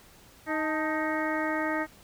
harmonic tone with a mistuned harmonic, 312.4 Hz, D#4, 7 cents sharp, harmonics 1 / 2 / 3 / 4 / 5 / 6 / 7, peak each -31 / -33 / -35 / -36 / -37 / -34 / -40 dBFS, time 0.46-1.87 s, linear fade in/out 50 ms, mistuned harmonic 3, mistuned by -79 cents, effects pink hiss -55 dBFS RMS until 2.03 s

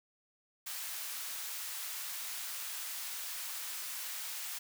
white high-pass noise, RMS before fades -41 dBFS, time 0.66-4.59 s, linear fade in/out 10 ms, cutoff 1000 Hz, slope 12 dB/octave, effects none

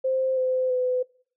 sine tone with pitch steps, 523.3 / 513.7 / 504.3 Hz, C5 / C5 / B4, 0 / -32 / +36 cents, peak -21 dBFS, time 0.04-1.03 s, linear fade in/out 10 ms, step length 330 ms, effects noise-tail reverb RT60 0.5 s tail -23 dB re dry

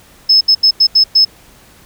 sine tone bursts at uneven times, 5200 Hz, E8, 24 cents flat, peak -4 dBFS, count 6, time 0.29-0.41 / 0.48-0.55 / 0.63-0.71 / 0.8-0.87 / 0.95-1.04 / 1.15-1.25 s, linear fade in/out 10 ms, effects tanh soft clip ceiling 0 dBFS + pink hiss -44 dBFS RMS until 1.85 s

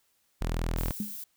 sawtooth tone, 41.2 Hz, E1, in tune, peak -24 dBFS, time 0.41-0.91 s, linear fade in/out 0 ms
violet noise, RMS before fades -40 dBFS, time 0.77-1.24 s, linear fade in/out 5 ms
sine tone with exponential decay, 207.7 Hz, G#3, in tune, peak -26 dBFS, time 1-1.17 s, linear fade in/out 2 ms, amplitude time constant 36 ms
effects white hiss -71 dBFS RMS until 1.36 s

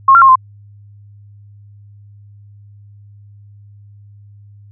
sine tone with pitch steps, 1078 / 1374 / 1072 / 1039 Hz, C#6 / F6 / C6 / C6, -49 / -29 / +42 / -12 cents, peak -3 dBFS, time 0.08-0.356 s, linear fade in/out 5 ms, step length 69 ms, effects added 102 Hz sine -38 dBFS peak until 4.71 s

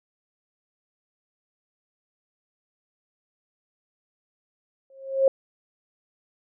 sine tone with exponential growth, 538 Hz, C5, 48 cents sharp, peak -12 dBFS, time 4.9-5.28 s, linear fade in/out 2 ms, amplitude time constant 82 ms, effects none

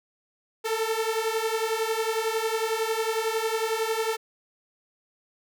sawtooth beating tone pair, 440 / 451 Hz, A4 / A4, 0 / +43 cents, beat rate 11 Hz, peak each -24 / -24 dBFS, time 0.64-4.17 s, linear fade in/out 20 ms, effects none

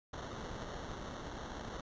pink noise with sample-and-hold, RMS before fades -44 dBFS, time 0.13-1.81 s, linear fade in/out 5 ms, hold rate 2450 Hz, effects resampled to 16000 Hz

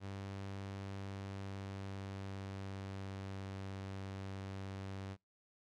sawtooth tone with pitch glide, 98 to 96.82 Hz, G2 to G2, 0 to -21 cents, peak -39 dBFS, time 0-5.17 s, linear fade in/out 50 ms, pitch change -21 cents, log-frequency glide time 0.98-3.55 s, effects noise-tail reverb RT60 0.2 s tail -26 dB re dry + low-pass 6000 Hz 12 dB/octave

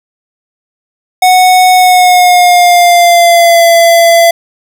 square tone with pitch glide, 737 to 675.8 Hz, F#5 to E5, -7 to +43 cents, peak -3 dBFS, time 1.22-4.31 s, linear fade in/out 5 ms, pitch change -150 cents, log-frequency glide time 1.73-3.64 s, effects none

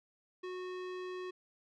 square tone with low-pass filter, 366.5 Hz, F#4, 16 cents flat, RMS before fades -42 dBFS, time 0.43-1.31 s, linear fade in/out 10 ms, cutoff 3400 Hz, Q 0.9, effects none

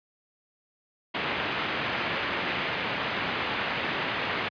white low-pass noise, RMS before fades -30 dBFS, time 1.14-4.49 s, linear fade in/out 10 ms, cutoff 2900 Hz, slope 24 dB/octave, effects high-pass 100 Hz 12 dB/octave + resampled to 11025 Hz

